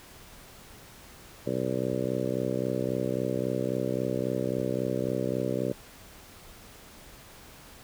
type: harmonic tone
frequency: 63.7 Hz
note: C2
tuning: 46 cents flat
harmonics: 2 / 3 / 4 / 5 / 6 / 7 / 8 / 9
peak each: -35 / -35 / -35 / -35 / -35 / -35 / -35 / -35 dBFS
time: 1.46-5.73 s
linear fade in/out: 10 ms
effects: pink hiss -50 dBFS RMS until 7.83 s